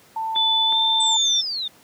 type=tone; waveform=sine; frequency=890 Hz; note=A5; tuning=20 cents sharp; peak=-23 dBFS; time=0.16-1.17 s; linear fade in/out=5 ms
type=tone with pitch glide; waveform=sine; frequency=3492 to 3563 Hz; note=A7 to A7; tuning=-14 to +21 cents; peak=-17 dBFS; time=0.35-1.42 s; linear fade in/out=20 ms; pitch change=+35 cents; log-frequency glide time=0.66-0.75 s
type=clicks; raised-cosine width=0.5 ms; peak=-21 dBFS; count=2; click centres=0.361 / 0.725 s
type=linear sweep; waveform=sine; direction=down; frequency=8140 to 3533 Hz; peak=-24 dBFS; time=1-1.68 s; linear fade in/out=5 ms
effects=pink hiss -52 dBFS RMS until 1.83 s + high-pass 150 Hz 12 dB/octave